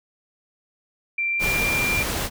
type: tone with pitch glide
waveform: sine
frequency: 2357 to 2379 Hz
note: D7 to D7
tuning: +6 to +22 cents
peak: -21 dBFS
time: 1.18-2.03 s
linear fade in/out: 5 ms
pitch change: +16 cents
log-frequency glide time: 1.32-1.47 s
type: noise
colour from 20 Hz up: pink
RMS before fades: -26 dBFS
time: 1.39-2.3 s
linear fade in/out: 50 ms
effects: none